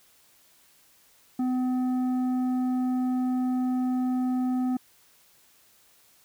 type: tone with tanh clipping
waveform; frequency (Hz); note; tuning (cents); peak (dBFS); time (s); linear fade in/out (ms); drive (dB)
triangle; 253.4; B3; +45; -25; 1.39-4.77; 5; 12
effects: white hiss -60 dBFS RMS until 6.24 s